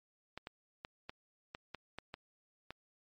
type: clicks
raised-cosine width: 0.3 ms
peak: -27 dBFS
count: 9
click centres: 0.376 / 0.471 / 0.849 / 1.095 / 1.549 / 1.747 / 1.986 / 2.141 / 2.706 s
effects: MP3 48 kbps